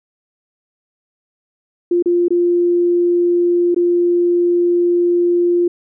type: tone with dropouts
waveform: sine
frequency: 349.2 Hz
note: F4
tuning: in tune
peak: -11 dBFS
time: 1.91-5.68 s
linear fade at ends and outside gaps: 5 ms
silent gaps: 2.025-2.058 / 2.283-2.305 / 3.746-3.762 s
effects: none